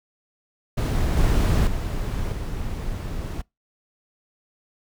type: noise with level steps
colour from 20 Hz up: brown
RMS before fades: -21 / -18 / -26 / -29 dBFS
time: 0.77-3.42 s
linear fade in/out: 10 ms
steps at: 1.17 / 1.67 / 2.32 s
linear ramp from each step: 2 ms
effects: noise-tail reverb RT60 0.2 s tail -25 dB re dry